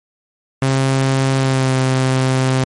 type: tone with pitch glide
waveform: sawtooth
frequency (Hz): 133.9 to 130.77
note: C3 to C3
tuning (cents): +40 to -1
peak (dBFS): -9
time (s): 0.62-2.64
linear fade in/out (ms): 2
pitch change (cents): -41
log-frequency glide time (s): 1.37-1.73
effects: MP3 48 kbps